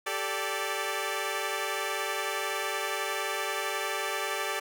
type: chord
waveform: 10% pulse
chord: G suspended second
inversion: none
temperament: equal with one note detuned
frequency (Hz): 392 / 440 / 582.6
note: G4 / A4 / D5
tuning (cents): 0 / 0 / -14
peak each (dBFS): -26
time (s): 0.06-4.6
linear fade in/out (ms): 10
effects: none